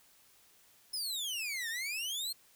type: exponential two-way sweep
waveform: sawtooth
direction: down then up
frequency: 5274 to 1760 to 4322 Hz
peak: -32 dBFS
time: 0.93-2.33 s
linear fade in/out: 10 ms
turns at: 1.69 s
effects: white hiss -64 dBFS RMS until 2.55 s